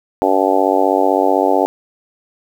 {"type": "harmonic tone", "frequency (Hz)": 95.8, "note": "G2", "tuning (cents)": -39, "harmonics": [3, 4, 5, 6, 7, 8, 9], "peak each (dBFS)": [-19, -19, -19, -19, -19, -19, -19], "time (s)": [0.22, 1.66], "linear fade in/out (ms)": 0, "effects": ["7-bit"]}